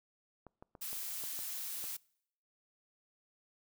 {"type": "clicks", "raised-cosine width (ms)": 1, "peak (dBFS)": -37, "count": 7, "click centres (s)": [0.467, 0.625, 0.752, 0.93, 1.238, 1.39, 1.841]}
{"type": "noise", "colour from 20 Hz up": "blue", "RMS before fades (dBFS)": -41, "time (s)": [0.81, 1.97], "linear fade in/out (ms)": 10}
{"effects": ["noise-tail reverb RT60 0.7 s tail -25 dB re dry"]}